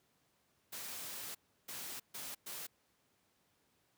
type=noise bursts at uneven times; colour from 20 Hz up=white; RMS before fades=-45 dBFS; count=4; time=0.72-1.35 / 1.68-2 / 2.14-2.35 / 2.46-2.67 s; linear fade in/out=10 ms; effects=pink hiss -75 dBFS RMS until 3.97 s + high-pass 100 Hz 12 dB/octave